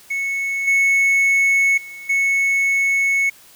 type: tone with level steps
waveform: triangle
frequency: 2204 Hz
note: C#7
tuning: 11 cents flat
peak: -18 / -11 / -31 / -13 dBFS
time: 0.1-3.3 s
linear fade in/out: 10 ms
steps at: 0.67 / 1.77 / 2.09 s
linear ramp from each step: 10 ms
effects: white hiss -47 dBFS RMS until 3.55 s